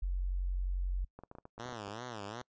sine tone, 45.67 Hz, F#1, 22 cents flat, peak -31 dBFS, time 0.02-1.05 s, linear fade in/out 10 ms
clicks, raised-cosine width 1 ms, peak -34 dBFS, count 11, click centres 1.19 / 1.236 / 1.314 / 1.352 / 1.385 / 1.454 / 1.58 / 1.658 / 1.691 / 1.726 / 1.881 s
5% pulse tone with vibrato, 111.9 Hz, A2, 30 cents sharp, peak -30 dBFS, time 1.59-2.42 s, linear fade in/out 5 ms, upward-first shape sine, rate 2.7 Hz, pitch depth 200 cents each way
effects noise-tail reverb RT60 0.1 s tail -25 dB re dry + resampled to 16000 Hz

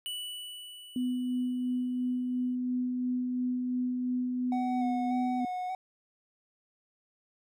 square tone with exponential decay, 2960 Hz, F#7, in tune, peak -34 dBFS, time 0.06-2.55 s, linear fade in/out 0 ms, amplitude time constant 540 ms
sine tone with tremolo, 250 Hz, B3, 21 cents sharp, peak -27 dBFS, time 0.96-5.45 s, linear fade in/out 2 ms, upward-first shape sine, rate 2.9 Hz, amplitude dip 25%
triangle tone with vibrato, 740 Hz, F#5, in tune, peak -30 dBFS, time 4.52-5.75 s, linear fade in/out 2 ms, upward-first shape square, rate 1.7 Hz, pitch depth 22 cents each way
effects none

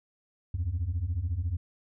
sine beating tone pair, 77.78 / 91.78 Hz, D#2 / F#2, 0 / -14 cents, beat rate 14 Hz, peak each -30 / -28 dBFS, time 0.54-1.57 s, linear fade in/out 5 ms, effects tanh soft clip ceiling -24 dBFS

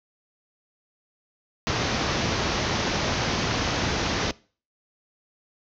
pink low-pass noise, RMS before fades -25 dBFS, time 1.67-4.31 s, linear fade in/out 0 ms, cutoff 6400 Hz, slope 96 dB/octave, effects noise-tail reverb RT60 0.4 s tail -22 dB re dry + high-pass 60 Hz 12 dB/octave

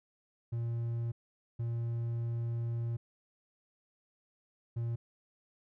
triangle tone bursts at uneven times, 116.9 Hz, A#2, 5 cents sharp, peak -30 dBFS, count 3, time 0.52-1.12 / 1.59-2.97 / 4.76-4.96 s, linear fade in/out 10 ms, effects none

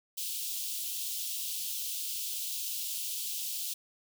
white high-pass noise, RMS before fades -36 dBFS, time 0.17-3.74 s, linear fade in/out 10 ms, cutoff 2800 Hz, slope 48 dB/octave, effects none

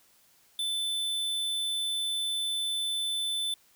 square tone, 3520 Hz, A7, in tune, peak -29 dBFS, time 0.59-3.54 s, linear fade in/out 2 ms, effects white hiss -63 dBFS RMS until 3.75 s

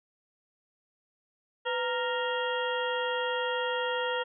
harmonic tone with a mistuned harmonic, 466.2 Hz, A#4, in tune, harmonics 1 / 2 / 3 / 4 / 6 / 7, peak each -31 / -34 / -36 / -37 / -39 / -39 dBFS, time 1.65-4.24 s, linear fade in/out 20 ms, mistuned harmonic 1, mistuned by +120 cents, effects none

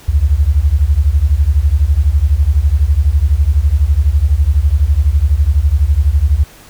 sine beating tone pair, 66.4 / 78.4 Hz, C2 / D#2, +26 / +14 cents, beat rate 12 Hz, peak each -11 dBFS, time 0.08-6.44 s, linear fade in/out 10 ms, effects pink hiss -40 dBFS RMS until 6.69 s

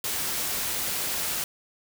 white noise, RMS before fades -29 dBFS, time 0.04-1.44 s, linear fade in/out 2 ms, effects none

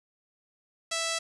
5% pulse tone, 659.3 Hz, E5, in tune, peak -17 dBFS, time 0.91-1.19 s, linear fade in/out 10 ms, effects resampled to 24000 Hz + 9-bit

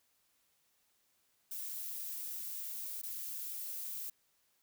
violet noise with dropouts, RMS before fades -42 dBFS, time 1.51-4.1 s, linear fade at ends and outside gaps 5 ms, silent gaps 3.017-3.032 s, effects white hiss -75 dBFS RMS until 4.62 s

